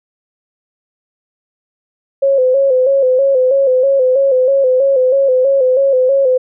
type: tone with vibrato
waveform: sine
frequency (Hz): 529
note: C5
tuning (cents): +19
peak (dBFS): -8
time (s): 2.22-6.38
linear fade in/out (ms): 10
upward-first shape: square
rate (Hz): 3.1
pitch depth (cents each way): 63
effects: none